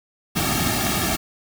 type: noise with comb filter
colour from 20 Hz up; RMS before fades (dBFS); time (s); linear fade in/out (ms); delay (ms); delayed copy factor
pink; -22; 0.35-1.17; 20; 2; -0.9
effects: none